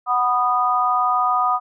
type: chord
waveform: sine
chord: B major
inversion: second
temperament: just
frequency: 740.8 / 987.8 / 1234.7 Hz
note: F#5 / B5 / D#6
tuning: +2 / 0 / -14 cents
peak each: -21 / -23 / -18 dBFS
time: 0.06-1.6 s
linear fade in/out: 50 ms
effects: none